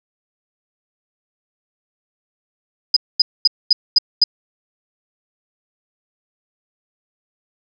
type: tone bursts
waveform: sine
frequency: 4978 Hz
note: D#8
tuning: in tune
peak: -7 dBFS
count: 6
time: 2.94-4.24 s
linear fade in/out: 5 ms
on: 25 ms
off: 230 ms
effects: none